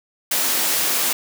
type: high-pass noise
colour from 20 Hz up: white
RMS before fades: -20 dBFS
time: 0.31-1.13 s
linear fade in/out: 5 ms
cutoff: 200 Hz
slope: 24 dB/octave
effects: none